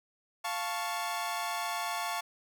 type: chord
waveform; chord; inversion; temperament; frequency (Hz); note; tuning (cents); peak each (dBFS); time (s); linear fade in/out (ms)
sawtooth; F augmented; none; equal; 698.5 / 880 / 1108.7; F5 / A5 / C#6; 0 / 0 / 0; -33; 0.44-2.21; 10
effects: none